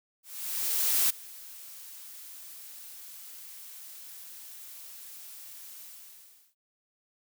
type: noise with ADSR envelope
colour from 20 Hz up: blue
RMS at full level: -24 dBFS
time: 0.23-6.55 s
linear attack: 870 ms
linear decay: 7 ms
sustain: -22 dB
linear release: 760 ms
effects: none